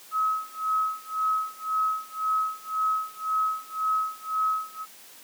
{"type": "tone with tremolo", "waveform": "sine", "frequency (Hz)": 1280, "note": "D#6", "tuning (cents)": 49, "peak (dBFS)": -21, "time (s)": [0.11, 4.86], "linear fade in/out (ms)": 50, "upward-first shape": "sine", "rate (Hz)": 1.9, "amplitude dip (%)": 95, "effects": ["white hiss -49 dBFS RMS until 5.23 s", "high-pass 200 Hz 12 dB/octave"]}